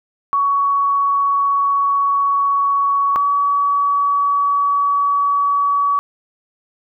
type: tone pair in turn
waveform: sine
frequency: 1121 / 1136 Hz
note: C#6 / C#6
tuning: +19 / +42 cents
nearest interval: unison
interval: 23 cents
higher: second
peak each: -13 dBFS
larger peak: neither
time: 0.33-3.16 / 3.16-5.99 s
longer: neither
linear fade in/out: 0 ms
effects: none